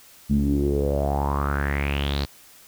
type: tone with low-pass filter sweep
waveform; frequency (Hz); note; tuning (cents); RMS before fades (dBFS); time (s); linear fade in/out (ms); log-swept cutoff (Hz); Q
sawtooth; 70.7; C#2; +35; -23; 0.29-2.26; 20; 200 to 4500; 6.6
effects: white hiss -50 dBFS RMS until 2.67 s